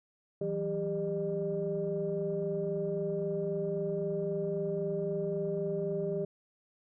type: tone cluster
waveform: sine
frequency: 162.9 / 186.7 / 399.3 / 603 Hz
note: E3 / F#3 / G4 / D5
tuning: -20 / +16 / +32 / +46 cents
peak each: -37 / -40 / -32 / -37 dBFS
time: 0.41-6.25 s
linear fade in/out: 5 ms
effects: tanh soft clip ceiling -21 dBFS